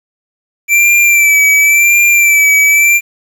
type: tone with vibrato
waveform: square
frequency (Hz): 2334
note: D7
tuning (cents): -11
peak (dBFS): -6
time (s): 0.68-3.01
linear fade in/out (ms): 50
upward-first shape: sine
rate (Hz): 0.93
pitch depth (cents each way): 40
effects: 7-bit